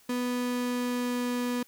35% pulse tone with pitch glide, 246.9 to 245.1 Hz, B3 to B3, 0 to -13 cents, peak -26 dBFS, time 0.09-1.63 s, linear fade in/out 5 ms, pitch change -13 cents, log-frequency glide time 0.22-1.41 s, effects white hiss -60 dBFS RMS until 1.67 s

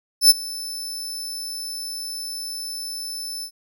sawtooth tone with ADSR envelope, 5274 Hz, E8, in tune, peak -4 dBFS, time 0.21-3.51 s, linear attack 91 ms, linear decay 24 ms, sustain -22 dB, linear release 76 ms, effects none

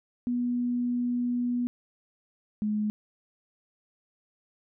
sine tone pair in turn, 243.8 / 211.4 Hz, B3 / G#3, -22 / +31 cents, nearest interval major second, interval 247 cents, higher first, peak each -25 dBFS, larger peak neither, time 0.27-1.67 / 2.62-2.9 s, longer first, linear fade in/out 0 ms, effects none

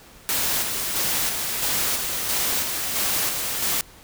white noise with tremolo, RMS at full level -23 dBFS, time 0.29-3.81 s, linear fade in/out 0 ms, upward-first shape square, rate 1.5 Hz, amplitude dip 35%, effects pink hiss -48 dBFS RMS until 4.03 s

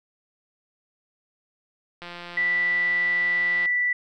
click train, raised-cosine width 0.3 ms, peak -22 dBFS, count 286, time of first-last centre 2.02-3.658 s, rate 174 Hz
sine tone, 1968 Hz, B6, 7 cents flat, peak -20 dBFS, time 2.37-3.93 s, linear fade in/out 5 ms
effects none

